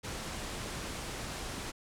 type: low-pass noise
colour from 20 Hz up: pink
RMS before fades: -40 dBFS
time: 0.03-1.72 s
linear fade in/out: 20 ms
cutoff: 10000 Hz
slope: 24 dB/octave
effects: none